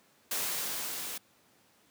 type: noise with level ramp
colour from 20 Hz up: white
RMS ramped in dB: -32 to -39 dBFS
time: 0.31-1.18 s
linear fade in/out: 5 ms
effects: pink hiss -65 dBFS RMS until 1.9 s + high-pass 150 Hz 12 dB/octave

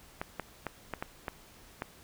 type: clicks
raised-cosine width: 0.5 ms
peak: -19 dBFS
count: 7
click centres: 0.215 / 0.397 / 0.667 / 0.937 / 1.025 / 1.282 / 1.821 s
effects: pink hiss -56 dBFS RMS until 2.03 s

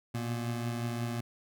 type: beating tone pair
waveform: 25% pulse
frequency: 117.8 / 123.4 Hz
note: A#2 / B2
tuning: +19 / -1 cents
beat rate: 5.6 Hz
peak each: -29 / -38 dBFS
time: 0.14-1.21 s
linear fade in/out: 10 ms
effects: none

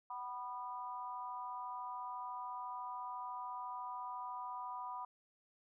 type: tone with amplitude modulation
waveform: sine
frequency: 986 Hz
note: B5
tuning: 3 cents flat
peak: -37 dBFS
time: 0.1-5.05 s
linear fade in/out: 5 ms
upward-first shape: sine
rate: 234 Hz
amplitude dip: 100%
effects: none

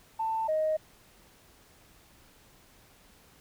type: tone pair in turn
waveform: sine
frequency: 890 / 624.4 Hz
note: A5 / D#5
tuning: +20 / +6 cents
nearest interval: tritone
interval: 614 cents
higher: first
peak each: -27 / -24 dBFS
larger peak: second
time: 0.19-0.48 / 0.48-0.77 s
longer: neither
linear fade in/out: 10 ms
effects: tanh soft clip ceiling -20 dBFS + pink hiss -59 dBFS RMS until 3.4 s

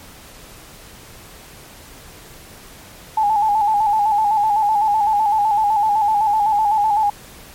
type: tone with vibrato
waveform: sine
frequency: 846 Hz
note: G#5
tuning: 32 cents sharp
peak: -13 dBFS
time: 3.17-7.1 s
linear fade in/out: 5 ms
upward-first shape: square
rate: 7.9 Hz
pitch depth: 55 cents each way
effects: pink hiss -41 dBFS RMS until 7.54 s + MP3 64 kbps

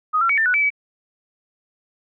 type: tone with pitch steps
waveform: sine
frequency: 1250 / 1360 / 2261 / 1789 / 1478 / 2309 / 2281 Hz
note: D#6 / F6 / C#7 / A6 / F#6 / D7 / C#7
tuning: +8 / -46 / +34 / +28 / -2 / -30 / +49 cents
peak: -15 dBFS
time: 0.13-0.704 s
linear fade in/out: 20 ms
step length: 82 ms
effects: none

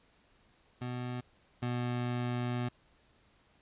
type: tone pair in turn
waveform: 25% pulse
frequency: 123.9 / 122.34 Hz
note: B2 / B2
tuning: +6 / -16 cents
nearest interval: unison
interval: 22 cents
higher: first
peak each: -32 / -28 dBFS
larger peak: second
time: 0.81-1.21 / 1.62-2.69 s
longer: second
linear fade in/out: 10 ms
effects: pink hiss -67 dBFS RMS until 3.61 s + resampled to 8000 Hz

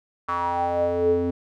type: tone with band-pass filter sweep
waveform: square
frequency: 87.2 Hz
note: F2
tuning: 2 cents flat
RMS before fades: -23 dBFS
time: 0.28-1.31 s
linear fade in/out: 10 ms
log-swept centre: 1200 to 330 Hz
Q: 7.4
effects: none

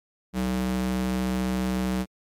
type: tone with high-pass filter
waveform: square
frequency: 63.2 Hz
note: B1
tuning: 41 cents sharp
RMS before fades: -26 dBFS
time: 0.33-2.06 s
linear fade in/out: 50 ms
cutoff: 140 Hz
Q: 3.6
effects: MP3 96 kbps

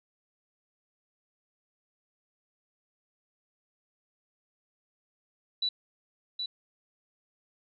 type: tone with echo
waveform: sine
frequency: 3951 Hz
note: B7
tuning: in tune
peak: -26 dBFS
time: 5.62-5.69 s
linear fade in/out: 5 ms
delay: 770 ms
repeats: 1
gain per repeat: -5 dB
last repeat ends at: 6.46 s
effects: none

